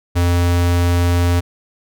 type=tone; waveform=square; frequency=87.31 Hz; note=F2; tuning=in tune; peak=-13 dBFS; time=0.15-1.41 s; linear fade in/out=20 ms; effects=none